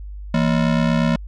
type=ring-modulated tone; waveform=square; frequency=198.9 Hz; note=G3; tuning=25 cents sharp; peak=-13 dBFS; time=0.34-1.16 s; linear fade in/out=0 ms; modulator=34.2 Hz; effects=added 50 Hz sine -30 dBFS peak until 1.27 s + low-pass 4000 Hz 12 dB/octave